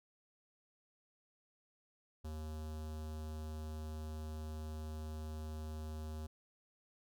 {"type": "tone with notch filter", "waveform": "square", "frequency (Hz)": 77.7, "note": "D#2", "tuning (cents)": -2, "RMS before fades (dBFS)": -44, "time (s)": [2.24, 6.27], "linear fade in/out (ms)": 10, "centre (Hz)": 2100, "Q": 1.1, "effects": []}